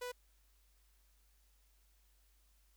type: tone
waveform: sawtooth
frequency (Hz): 493.9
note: B4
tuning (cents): 0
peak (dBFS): -37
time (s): 0.01-0.12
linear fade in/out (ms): 10
effects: added 50 Hz sine -68 dBFS peak until 2.76 s + white hiss -75 dBFS RMS until 2.76 s